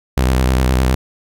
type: tone with vibrato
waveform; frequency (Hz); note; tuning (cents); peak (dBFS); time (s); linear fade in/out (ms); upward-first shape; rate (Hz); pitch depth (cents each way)
sawtooth; 64; C2; -38; -8; 0.17-0.95; 5; sine; 9.7; 52
effects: none